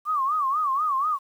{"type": "tone with vibrato", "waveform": "sine", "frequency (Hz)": 1152, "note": "D6", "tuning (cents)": -34, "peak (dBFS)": -21, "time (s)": [0.05, 1.19], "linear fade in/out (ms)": 50, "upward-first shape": "sine", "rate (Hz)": 4.1, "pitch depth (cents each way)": 160, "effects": ["9-bit"]}